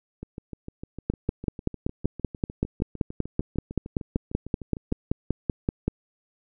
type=two click trains; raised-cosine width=3 ms; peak=-23 / -10 dBFS; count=32 / 26; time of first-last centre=0.23-4.92 / 1.1-5.88 s; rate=6.61 / 5.23 Hz; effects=none